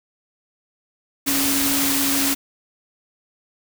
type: tone in noise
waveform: sine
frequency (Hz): 277.2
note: C#4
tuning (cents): 0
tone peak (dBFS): -23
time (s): 1.26-2.35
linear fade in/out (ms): 20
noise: white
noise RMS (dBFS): -21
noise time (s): 1.26-2.35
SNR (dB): -5
effects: none